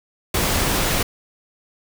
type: noise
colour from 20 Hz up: pink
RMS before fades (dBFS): -20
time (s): 0.34-1.03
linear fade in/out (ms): 5
effects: none